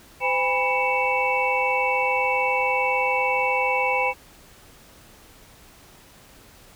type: tone cluster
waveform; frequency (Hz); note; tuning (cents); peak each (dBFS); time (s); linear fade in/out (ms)
sine; 513 / 810 / 983 / 2239 / 2655; C5 / G#5 / B5 / C#7 / E7; -34 / -43 / -8 / +17 / +12; -26; 0.2-4.14; 50
effects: pink hiss -50 dBFS RMS until 6.75 s